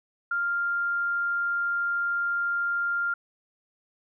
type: tone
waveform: sine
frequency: 1396.9 Hz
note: F6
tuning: in tune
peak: -24 dBFS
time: 0.31-3.14 s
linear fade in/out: 5 ms
effects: none